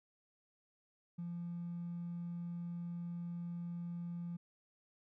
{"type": "tone with hard clipping", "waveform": "triangle", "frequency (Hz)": 172.4, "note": "F3", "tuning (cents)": -22, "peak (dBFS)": -40, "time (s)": [1.18, 4.37], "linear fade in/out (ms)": 10, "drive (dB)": 3, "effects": []}